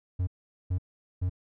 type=tone bursts; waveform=triangle; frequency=90.9 Hz; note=F#2; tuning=30 cents flat; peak=-23 dBFS; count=3; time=0.19-1.296 s; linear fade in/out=10 ms; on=82 ms; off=430 ms; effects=none